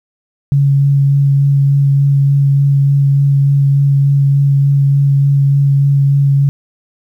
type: tone with vibrato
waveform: sine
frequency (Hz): 139.7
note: C#3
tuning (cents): +14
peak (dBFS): -7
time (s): 0.52-6.49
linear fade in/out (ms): 0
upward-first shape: sine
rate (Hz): 3.4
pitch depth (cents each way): 10
effects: 8-bit